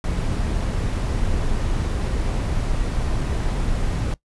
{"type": "noise", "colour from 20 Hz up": "brown", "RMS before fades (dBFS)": -22, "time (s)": [0.04, 4.14], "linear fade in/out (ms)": 2, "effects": ["noise-tail reverb RT60 0.1 s tail -19 dB re dry", "resampled to 24000 Hz"]}